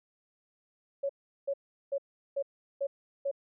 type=tone bursts; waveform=sine; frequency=556 Hz; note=C#5; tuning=5 cents sharp; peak=-28 dBFS; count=6; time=1.03-3.314 s; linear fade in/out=10 ms; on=64 ms; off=380 ms; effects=none